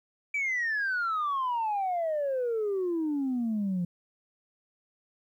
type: exponential sweep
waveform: sine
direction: down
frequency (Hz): 2333 to 171.9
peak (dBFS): -25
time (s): 0.34-3.85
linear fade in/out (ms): 5
effects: tanh soft clip ceiling -24 dBFS + 11-bit